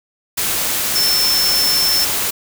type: tone in noise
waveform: sine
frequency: 5330 Hz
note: E8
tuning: 18 cents sharp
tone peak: -14 dBFS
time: 0.95-2.05 s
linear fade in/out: 10 ms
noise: white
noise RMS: -19 dBFS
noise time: 0.37-2.31 s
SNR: +2 dB
effects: none